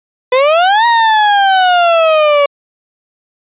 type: exponential two-way sweep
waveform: 35% pulse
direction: up then down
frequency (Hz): 493.9 to 951 to 564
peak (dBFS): -5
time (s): 0.32-2.46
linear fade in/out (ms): 5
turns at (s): 0.86
effects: resampled to 8000 Hz